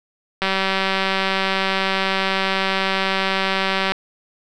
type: click train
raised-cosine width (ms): 0.3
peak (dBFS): -4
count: 673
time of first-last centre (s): 0.42-3.92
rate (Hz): 192
effects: none